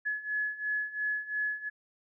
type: beating tone pair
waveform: sine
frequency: 1700 / 1702.9 Hz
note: G#6 / G#6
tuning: +40 / +43 cents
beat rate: 2.9 Hz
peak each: -35 / -32 dBFS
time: 0.05-1.7 s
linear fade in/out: 20 ms
effects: none